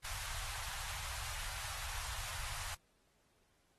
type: band-stop noise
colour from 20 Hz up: pink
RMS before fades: -43 dBFS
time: 0.04-2.75 s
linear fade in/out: 10 ms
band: 100 to 800 Hz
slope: 24 dB/octave
effects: pink hiss -75 dBFS RMS until 3.78 s + AAC 32 kbps